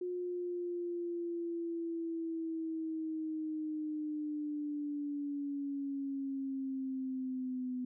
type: linear sweep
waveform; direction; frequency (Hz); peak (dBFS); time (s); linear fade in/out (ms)
sine; down; 360 to 250.6; -35; 0.01-7.85; 5
effects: none